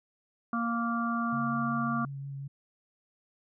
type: harmonic tone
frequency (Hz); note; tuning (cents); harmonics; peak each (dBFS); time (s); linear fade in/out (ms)
233.1; A#3; 0; 1 / 3 / 5 / 6; -30 / -39 / -32 / -37; 0.53-2.05; 2
type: tone with vibrato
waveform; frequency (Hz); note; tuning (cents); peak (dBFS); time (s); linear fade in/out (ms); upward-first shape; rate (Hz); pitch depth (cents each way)
sine; 138.59; C#3; 0; -36; 1.32-2.48; 10; triangle; 5.5; 16
effects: none